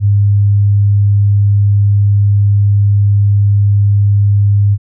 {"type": "tone", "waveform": "sine", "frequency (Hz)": 101.5, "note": "G#2", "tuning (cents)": -39, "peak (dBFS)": -6, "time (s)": [0, 4.78], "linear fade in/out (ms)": 50, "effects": []}